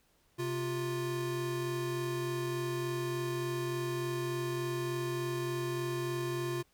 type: tone pair together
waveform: square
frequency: 131.4 / 350.8 Hz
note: C3 / F4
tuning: +8 / +8 cents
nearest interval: octave + perfect fourth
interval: 1700 cents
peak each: -38 / -35 dBFS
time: 0.38-6.63 s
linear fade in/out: 20 ms
effects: pink hiss -70 dBFS RMS until 6.73 s